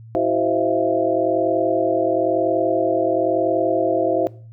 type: tone cluster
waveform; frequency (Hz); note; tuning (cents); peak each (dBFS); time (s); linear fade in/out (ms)
sine; 328 / 378 / 521 / 642 / 683; E4 / F#4 / C5 / E5 / F5; -9 / +37 / -7 / -46 / -39; -23; 0.15-4.27; 0
effects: noise-tail reverb RT60 0.4 s tail -19 dB re dry + added 113 Hz sine -38 dBFS peak until 4.52 s